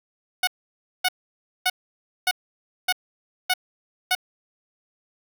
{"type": "tone bursts", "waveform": "10% pulse", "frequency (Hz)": 735, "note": "F#5", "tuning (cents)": -12, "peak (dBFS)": -10, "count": 7, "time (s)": [0.43, 4.151], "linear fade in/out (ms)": 5, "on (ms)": 43, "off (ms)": 570, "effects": []}